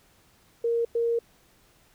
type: tone bursts at uneven times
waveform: sine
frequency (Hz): 466.2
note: A#4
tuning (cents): 0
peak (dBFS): -22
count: 2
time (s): 0.64-0.85 / 0.95-1.19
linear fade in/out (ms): 5
effects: pink hiss -61 dBFS RMS until 1.94 s